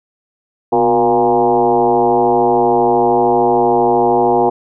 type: tone with frequency modulation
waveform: sine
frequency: 591 Hz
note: D5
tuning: 11 cents sharp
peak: -9 dBFS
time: 0.72-4.5 s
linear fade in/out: 10 ms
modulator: 113 Hz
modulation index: 2.7
effects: none